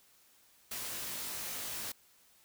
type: noise with comb filter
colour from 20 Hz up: white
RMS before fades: -40 dBFS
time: 0.71-1.92 s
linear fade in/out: 5 ms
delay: 19 ms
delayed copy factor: +0.7
effects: white hiss -65 dBFS RMS until 2.44 s